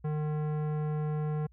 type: tone with tanh clipping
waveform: sine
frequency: 151.8 Hz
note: D#3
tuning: 42 cents flat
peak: -31 dBFS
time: 0.04-1.47 s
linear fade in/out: 10 ms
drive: 16 dB
effects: added 60 Hz sine -56 dBFS peak until 1.52 s